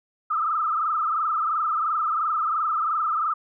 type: tone with frequency modulation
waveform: sine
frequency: 1265 Hz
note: D#6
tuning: 28 cents sharp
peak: -21 dBFS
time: 0.3-3.34 s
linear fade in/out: 10 ms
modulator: 22.9 Hz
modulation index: 3.2
effects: none